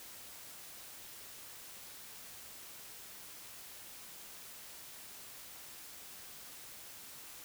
silence, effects white hiss -51 dBFS RMS until 7.44 s

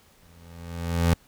25% pulse tone with exponential growth, 84.8 Hz, E2, 50 cents sharp, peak -13 dBFS, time 0.22-1.14 s, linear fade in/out 5 ms, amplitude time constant 200 ms, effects pink hiss -58 dBFS RMS until 1.27 s

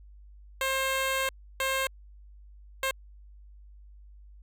10% pulse tone bursts at uneven times, 532 Hz, C5, 29 cents sharp, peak -18 dBFS, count 3, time 0.61-1.29 / 1.6-1.87 / 2.83-2.91 s, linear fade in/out 2 ms, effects added 50 Hz sine -48 dBFS peak until 4.42 s

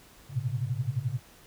sine tone cluster, 102 / 112.1 / 123.7 / 135.3 Hz, G#2 / A2 / B2 / C#3, -31 / +33 / +3 / -42 cents, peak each -40 / -33 / -33 / -32 dBFS, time 0.29-1.2 s, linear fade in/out 50 ms, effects pink hiss -55 dBFS RMS until 1.46 s

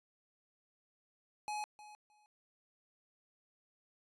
square tone with echo, 842 Hz, G#5, 24 cents sharp, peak -38 dBFS, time 1.48-1.64 s, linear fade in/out 0 ms, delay 310 ms, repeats 2, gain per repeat -15 dB, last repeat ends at 2.26 s, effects resampled to 24000 Hz

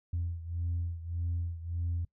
sine beating tone pair, 85 / 86.7 Hz, F2 / F2, -46 / -12 cents, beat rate 1.7 Hz, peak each -32 / -36 dBFS, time 0.13-2.05 s, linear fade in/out 5 ms, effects noise-tail reverb RT60 0.1 s tail -23 dB re dry + tanh soft clip ceiling -26 dBFS

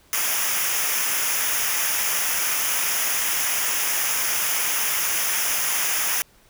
white noise with comb filter, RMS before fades -23 dBFS, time 0.13-6.22 s, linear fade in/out 0 ms, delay 0.24 ms, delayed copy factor -0.75, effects pink hiss -56 dBFS RMS until 6.49 s

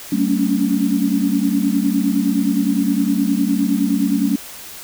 sine tone cluster, 192.9 / 225.1 / 276.1 / 285.8 Hz, G3 / A3 / C#4 / D4, -28 / +40 / -7 / -47 cents, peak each -20 dBFS, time 0.12-4.36 s, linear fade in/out 5 ms, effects white hiss -35 dBFS RMS until 4.83 s

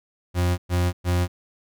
40% pulse tone bursts, 88.7 Hz, F2, 27 cents sharp, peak -18 dBFS, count 3, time 0.34-1.28 s, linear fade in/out 50 ms, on 240 ms, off 110 ms, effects none

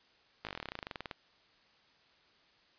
slowing click train, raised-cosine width 0.3 ms, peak -23 dBFS, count 21, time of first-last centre 0.45-1.112 s, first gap 18 ms, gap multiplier 1.06, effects white hiss -66 dBFS RMS until 2.78 s + resampled to 11025 Hz

